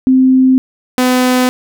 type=tone pair in turn; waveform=sine / sawtooth; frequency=260 / 252.6 Hz; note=C4 / B3; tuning=-11 / +39 cents; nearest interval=unison; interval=50 cents; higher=first; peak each=-5 dBFS; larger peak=neither; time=0.07-0.58 / 0.98-1.49 s; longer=neither; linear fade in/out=0 ms; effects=none